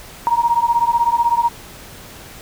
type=beating tone pair; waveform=sine; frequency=933 / 949 Hz; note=A#5 / A#5; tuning=+1 / +31 cents; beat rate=16 Hz; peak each=-16 / -16 dBFS; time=0.27-1.49 s; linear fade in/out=0 ms; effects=pink hiss -38 dBFS RMS until 2.41 s